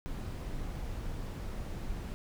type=noise; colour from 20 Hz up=brown; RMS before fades=-38 dBFS; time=0.06-2.14 s; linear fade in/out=0 ms; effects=none